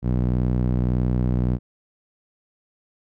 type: tone with band-pass filter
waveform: sawtooth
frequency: 61.74 Hz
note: B1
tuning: in tune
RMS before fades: -21 dBFS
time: 0.02-1.59 s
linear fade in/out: 50 ms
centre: 160 Hz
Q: 1
effects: none